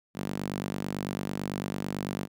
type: tone with high-pass filter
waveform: sawtooth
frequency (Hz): 49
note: G1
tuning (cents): 0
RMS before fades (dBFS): -34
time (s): 0.14-2.28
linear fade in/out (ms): 50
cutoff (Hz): 190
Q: 1.9
effects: none